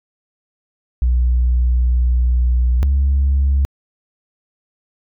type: tone pair in turn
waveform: sine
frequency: 61.2 / 68.69 Hz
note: B1 / C#2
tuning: -15 / -15 cents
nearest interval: major second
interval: 200 cents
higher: second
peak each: -10 dBFS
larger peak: neither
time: 1.02-2.83 / 2.83-3.65 s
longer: first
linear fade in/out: 0 ms
effects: tanh soft clip ceiling -9 dBFS